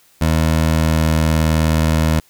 20% pulse tone with pitch glide, 80 to 79.17 Hz, D#2 to D#2, +49 to +31 cents, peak -8 dBFS, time 0.21-2.2 s, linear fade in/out 5 ms, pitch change -18 cents, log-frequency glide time 0.67-1.23 s, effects white hiss -53 dBFS RMS until 2.29 s

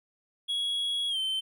triangle tone with pitch glide, 3333 to 3092 Hz, G#7 to G7, +5 to -24 cents, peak -26 dBFS, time 0.48-1.41 s, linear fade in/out 20 ms, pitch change -129 cents, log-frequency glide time 1.09-1.18 s, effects none

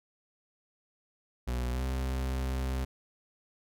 40% pulse tone with pitch glide, 61.4 to 65.01 Hz, B1 to C2, -9 to -11 cents, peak -29 dBFS, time 1.47-2.85 s, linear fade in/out 10 ms, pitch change +98 cents, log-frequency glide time 1.71-1.84 s, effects none

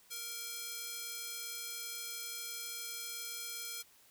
square tone with high-pass filter, 466.2 Hz, A#4, in tune, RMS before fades -43 dBFS, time 0.1-3.83 s, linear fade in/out 20 ms, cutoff 3800 Hz, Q 0.53, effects white hiss -64 dBFS RMS until 4.1 s

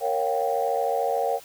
sine chord, G half-diminished seventh, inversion first, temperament equal with one note detuned, 466.2 / 554.4 / 710.3 / 784 Hz, Bb4 / Db5 / F5 / G5, 0 / 0 / +29 / 0 cents, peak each -27 dBFS, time 0-1.4 s, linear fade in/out 50 ms, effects tanh soft clip ceiling -12 dBFS + white hiss -48 dBFS RMS until 1.44 s

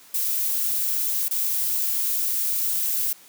violet noise with dropouts, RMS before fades -24 dBFS, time 0.14-3.13 s, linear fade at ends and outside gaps 5 ms, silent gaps 1.284-1.309 s, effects white hiss -50 dBFS RMS until 3.28 s + high-pass 150 Hz 12 dB/octave

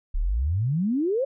sine exponential sweep, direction up, 32.2 to 566 Hz, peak -21 dBFS, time 0.14-1.25 s, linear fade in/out 10 ms, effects none

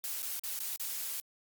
blue noise with dropouts, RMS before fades -37 dBFS, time 0.04-1.2 s, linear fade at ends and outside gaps 0 ms, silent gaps 0.221-0.228 / 0.393-0.437 / 0.59-0.603 / 0.761-0.799 s, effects Opus 48 kbps

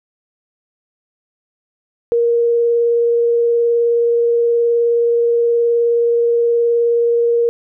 sine tone with vibrato, 470 Hz, A#4, 14 cents sharp, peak -11 dBFS, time 2.12-7.49 s, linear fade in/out 0 ms, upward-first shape sine, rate 19 Hz, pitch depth 8 cents each way, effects none

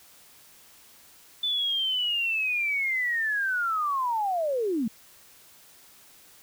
sine linear sweep, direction down, 3520 to 204.7 Hz, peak -24 dBFS, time 1.43-4.88 s, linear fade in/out 5 ms, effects white hiss -54 dBFS RMS until 6.42 s

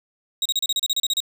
35% pulse tone bursts, 3800 Hz, A#7, 33 cents sharp, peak -17 dBFS, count 12, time 0.42-1.203 s, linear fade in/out 2 ms, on 35 ms, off 33 ms, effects none

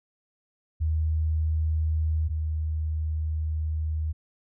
sine tone pair in turn, 78.7 / 78.11 Hz, D#2 / D#2, +20 / +7 cents, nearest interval unison, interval 13 cents, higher first, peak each -22 / -25 dBFS, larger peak first, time 0.8-2.29 / 2.29-4.13 s, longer second, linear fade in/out 20 ms, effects none

